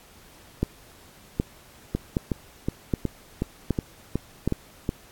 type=two click trains; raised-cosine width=3 ms; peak=-11 / -9 dBFS; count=9 / 6; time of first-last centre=1.95-4.891 / 0.63-4.476 s; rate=2.72 / 1.3 Hz; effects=pink hiss -52 dBFS RMS until 5.11 s + AAC 64 kbps